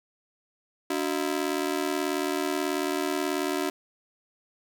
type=ring-modulated tone; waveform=sawtooth; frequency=329.6 Hz; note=E4; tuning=in tune; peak=-19 dBFS; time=0.9-3.7 s; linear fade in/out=5 ms; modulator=39.2 Hz; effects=none